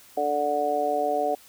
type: harmonic tone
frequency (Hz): 146.83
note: D3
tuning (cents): 0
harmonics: 2 / 3 / 4 / 5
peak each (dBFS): -34 / -29 / -27 / -25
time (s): 0.17-1.35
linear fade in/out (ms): 5
effects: white hiss -52 dBFS RMS until 1.48 s